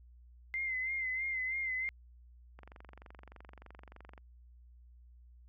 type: tone with vibrato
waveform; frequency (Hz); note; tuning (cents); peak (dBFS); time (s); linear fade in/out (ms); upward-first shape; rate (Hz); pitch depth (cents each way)
sine; 2075; C7; -15; -33; 0.54-1.89; 0; sine; 3.1; 48
type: click train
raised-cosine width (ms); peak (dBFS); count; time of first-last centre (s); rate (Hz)
0.5; -37; 38; 2.59-4.178; 23.3
effects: added 60 Hz sine -55 dBFS peak until 5.48 s